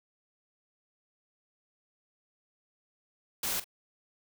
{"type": "noise with echo", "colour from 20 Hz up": "white", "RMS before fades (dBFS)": -32, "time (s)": [3.43, 3.6], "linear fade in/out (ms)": 5, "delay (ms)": 43, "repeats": 1, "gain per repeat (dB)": -15, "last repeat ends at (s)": 3.643, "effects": []}